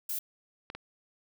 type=noise; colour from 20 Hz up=violet; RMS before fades=-34 dBFS; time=0.09-0.19 s; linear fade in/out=5 ms
type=clicks; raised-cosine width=0.3 ms; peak=-24 dBFS; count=2; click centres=0.701 / 0.75 s
effects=none